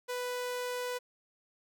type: tone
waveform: sawtooth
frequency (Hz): 494.9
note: B4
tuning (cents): +4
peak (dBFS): -30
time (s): 0.08-0.99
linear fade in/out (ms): 20
effects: none